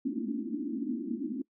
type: band-pass noise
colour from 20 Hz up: pink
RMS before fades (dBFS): -34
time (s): 0.05-1.42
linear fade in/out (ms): 5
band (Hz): 220 to 330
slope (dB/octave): 96
effects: noise-tail reverb RT60 0.1 s tail -21 dB re dry